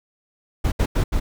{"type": "noise bursts at uneven times", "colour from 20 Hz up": "brown", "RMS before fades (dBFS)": -19, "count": 4, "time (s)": [[0.64, 0.72], [0.79, 0.86], [0.95, 1.04], [1.12, 1.2]], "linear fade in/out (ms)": 10, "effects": []}